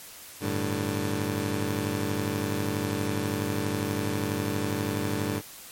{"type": "chord", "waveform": "15% pulse", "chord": "G suspended second", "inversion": "none", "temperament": "just", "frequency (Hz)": [98, 110.25, 147], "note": ["G2", "A2", "D3"], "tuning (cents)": [0, 4, 2], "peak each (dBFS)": [-24, -26, -28], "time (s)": [0.4, 5.42], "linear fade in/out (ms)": 50, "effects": ["white hiss -45 dBFS RMS until 5.71 s", "MP3 64 kbps"]}